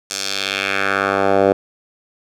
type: tone with band-pass filter sweep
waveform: 10% pulse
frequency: 98 Hz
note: G2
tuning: in tune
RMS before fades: -18 dBFS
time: 0.1-1.53 s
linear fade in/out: 10 ms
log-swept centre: 6400 to 530 Hz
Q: 1.7
effects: none